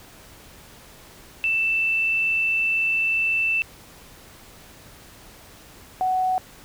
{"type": "tone pair in turn", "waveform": "sine", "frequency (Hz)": [2659, 744.5], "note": ["E7", "F#5"], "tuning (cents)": [14, 11], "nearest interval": "octave + minor seventh", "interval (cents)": 2203, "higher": "first", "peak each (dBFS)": -19, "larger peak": "neither", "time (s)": [[1.44, 3.62], [6.01, 6.38]], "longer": "first", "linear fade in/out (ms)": 0, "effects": ["pink hiss -47 dBFS RMS until 6.64 s"]}